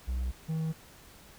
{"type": "tone pair in turn", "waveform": "triangle", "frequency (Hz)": [62.7, 159.74], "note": ["B1", "D#3"], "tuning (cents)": [27, 46], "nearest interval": "octave + major third", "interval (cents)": 1619, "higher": "second", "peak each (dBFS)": -27, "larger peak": "neither", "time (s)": [[0.07, 0.32], [0.48, 0.73]], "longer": "neither", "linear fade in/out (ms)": 20, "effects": ["pink hiss -54 dBFS RMS until 1.38 s"]}